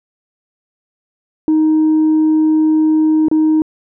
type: tone with dropouts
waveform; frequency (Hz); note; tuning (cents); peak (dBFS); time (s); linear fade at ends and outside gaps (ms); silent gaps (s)
sine; 312.2; D#4; +6; -7; 1.48-3.62; 1; 3.284-3.314
effects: tanh soft clip ceiling -7 dBFS